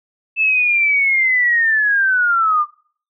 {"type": "linear sweep", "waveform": "sine", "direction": "down", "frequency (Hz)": [2637, 1179], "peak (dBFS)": -12, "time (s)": [0.36, 2.66], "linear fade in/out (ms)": 50, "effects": ["noise-tail reverb RT60 0.5 s tail -24 dB re dry"]}